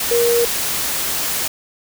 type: tone in noise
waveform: sine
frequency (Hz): 472.2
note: A#4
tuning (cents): +22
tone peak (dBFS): -13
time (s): 0.11-0.45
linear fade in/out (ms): 5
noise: white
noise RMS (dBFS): -21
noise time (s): 0-1.48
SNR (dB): +5
effects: none